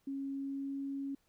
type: tone with pitch glide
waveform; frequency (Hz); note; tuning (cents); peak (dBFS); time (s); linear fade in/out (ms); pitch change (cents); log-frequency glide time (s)
sine; 274.3 to 275.9; C#4 to C#4; -18 to -8; -36; 0.07-1.15; 5; +10; 0.31-0.79
effects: pink hiss -75 dBFS RMS until 1.28 s